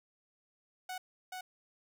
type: tone with echo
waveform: sawtooth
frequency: 740 Hz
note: F#5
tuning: in tune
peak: -35 dBFS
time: 0.89-0.98 s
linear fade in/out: 5 ms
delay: 430 ms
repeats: 1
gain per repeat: -2 dB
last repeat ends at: 1.41 s
effects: none